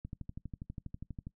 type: click train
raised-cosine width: 5 ms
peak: -29 dBFS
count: 16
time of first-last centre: 0.05-1.27 s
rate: 12.3 Hz
effects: noise-tail reverb RT60 0.1 s tail -20 dB re dry